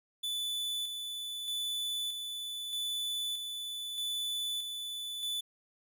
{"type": "tone with tremolo", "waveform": "45% pulse", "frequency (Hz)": 3484, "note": "A7", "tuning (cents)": -18, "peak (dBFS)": -33, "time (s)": [0.23, 5.41], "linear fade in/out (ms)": 10, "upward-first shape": "square", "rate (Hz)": 0.8, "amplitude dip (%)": 40, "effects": []}